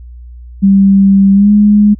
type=tone with pitch glide; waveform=sine; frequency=196 to 207.7 Hz; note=G3 to G#3; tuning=0 to 0 cents; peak=-3 dBFS; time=0.62-1.95 s; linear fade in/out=20 ms; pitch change=+100 cents; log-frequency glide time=1.33-1.51 s; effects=added 60 Hz sine -28 dBFS peak until 1.99 s